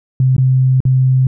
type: tone with dropouts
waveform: sine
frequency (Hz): 130.1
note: C3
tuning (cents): -9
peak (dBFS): -8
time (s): 0.2-1.27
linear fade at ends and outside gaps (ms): 2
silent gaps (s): 0.365-0.381 / 0.804-0.852
effects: none